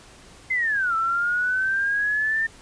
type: linear two-way sweep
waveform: sine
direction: down then up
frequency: 2093 to 1318.5 to 1806 Hz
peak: -20 dBFS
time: 0.5-2.47 s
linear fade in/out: 10 ms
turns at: 0.95 s
effects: pink hiss -48 dBFS RMS until 2.61 s + resampled to 22050 Hz